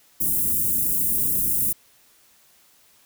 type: band-stop noise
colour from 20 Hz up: white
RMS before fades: -22 dBFS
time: 0.2-1.73 s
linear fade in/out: 10 ms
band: 310 to 9900 Hz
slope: 24 dB/octave
effects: white hiss -57 dBFS RMS until 3.05 s